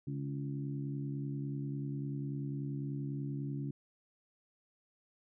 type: harmonic tone with a mistuned harmonic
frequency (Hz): 70.2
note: C#2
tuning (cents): +22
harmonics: 2 / 3 / 4 / 5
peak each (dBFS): -37 / -46 / -42 / -49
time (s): 0.07-3.71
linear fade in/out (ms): 5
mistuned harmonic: 5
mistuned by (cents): -33
effects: none